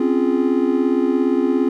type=chord; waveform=triangle; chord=Db major seventh; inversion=third; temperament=just; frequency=259.9 / 277.2 / 346.5 / 415.8 Hz; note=C4 / Db4 / F4 / Ab4; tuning=-11 / 0 / -14 / +2 cents; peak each=-17 / -19 / -18 / -21 dBFS; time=0-1.69 s; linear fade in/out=5 ms; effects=none